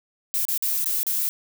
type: noise with dropouts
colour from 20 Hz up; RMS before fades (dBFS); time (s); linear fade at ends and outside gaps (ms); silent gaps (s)
violet; -24; 0.34-1.29; 0; 0.452-0.484 / 0.577-0.624 / 0.843-0.859 / 1.031-1.067
effects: none